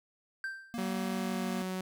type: tone with exponential decay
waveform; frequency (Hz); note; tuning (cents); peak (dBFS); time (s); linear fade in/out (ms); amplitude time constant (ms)
triangle; 1568; G6; 0; -30; 0.44-0.88; 1; 94
type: tone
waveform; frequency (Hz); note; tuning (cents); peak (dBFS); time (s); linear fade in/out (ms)
square; 234.5; A#3; +11; -36; 0.74-1.62; 0
type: tone with pitch glide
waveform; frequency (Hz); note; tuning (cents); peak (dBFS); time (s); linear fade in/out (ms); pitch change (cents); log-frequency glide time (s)
sawtooth; 188.9 to 186.3; F#3 to F#3; +36 to +12; -30; 0.78-1.81; 2; -24; 1.15-1.47
effects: none